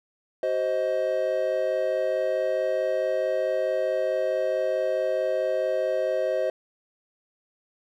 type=chord; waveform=triangle; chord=C diminished; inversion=second; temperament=just; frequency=376.7 / 523.3 / 627.9 Hz; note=Gb4 / C5 / Eb5; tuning=+31 / 0 / +16 cents; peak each=-30 / -24 / -24 dBFS; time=0.43-6.5 s; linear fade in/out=2 ms; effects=none